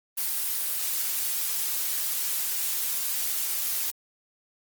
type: noise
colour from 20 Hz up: blue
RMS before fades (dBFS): -28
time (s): 0.17-3.91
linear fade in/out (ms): 10
effects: Opus 24 kbps